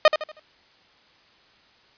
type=tone with echo; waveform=sawtooth; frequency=616 Hz; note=D#5; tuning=17 cents flat; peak=-6 dBFS; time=0.05-0.08 s; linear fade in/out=2 ms; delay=79 ms; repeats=4; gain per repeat=-9 dB; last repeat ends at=0.396 s; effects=white hiss -57 dBFS RMS until 1.97 s + resampled to 11025 Hz